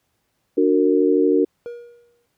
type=chord; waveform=sine; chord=D augmented; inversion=none; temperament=just; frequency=293.7 / 367.1 / 458.9 Hz; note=D4 / F#4 / A#4; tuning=0 / -14 / -27 cents; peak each=-18 dBFS; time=0.57-1.45 s; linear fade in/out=10 ms
type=tone with exponential decay; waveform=triangle; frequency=476.4 Hz; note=A#4; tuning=38 cents sharp; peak=-25 dBFS; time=1.66-2.26 s; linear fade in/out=0 ms; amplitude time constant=130 ms
effects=pink hiss -70 dBFS RMS until 2.37 s + high-pass 60 Hz 12 dB/octave